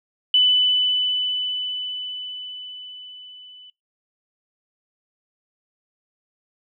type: tone with level ramp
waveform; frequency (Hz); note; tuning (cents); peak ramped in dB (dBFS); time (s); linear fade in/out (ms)
sine; 2995; F#7; +20; -12 to -42; 0.34-3.7; 2
effects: noise-tail reverb RT60 0.2 s tail -24 dB re dry